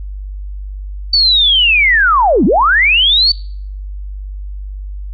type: linear two-way sweep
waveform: sine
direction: down then up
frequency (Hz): 4570 to 167.5 to 4570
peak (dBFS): -7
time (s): 1.13-3.32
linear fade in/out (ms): 5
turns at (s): 2.45
effects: noise-tail reverb RT60 0.6 s tail -25 dB re dry + added 49 Hz sine -22 dBFS peak until 5.13 s